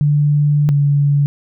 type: tone pair in turn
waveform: sine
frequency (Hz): 146.83 / 143.31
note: D3 / D3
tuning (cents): 0 / -42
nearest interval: unison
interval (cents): 42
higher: first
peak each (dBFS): -10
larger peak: neither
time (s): 0.01-0.69 / 0.69-1.26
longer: first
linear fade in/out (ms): 0
effects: none